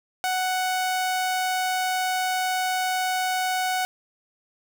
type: tone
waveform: sawtooth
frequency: 742 Hz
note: F#5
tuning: 5 cents sharp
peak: -19 dBFS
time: 0.24-3.85 s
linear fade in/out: 0 ms
effects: none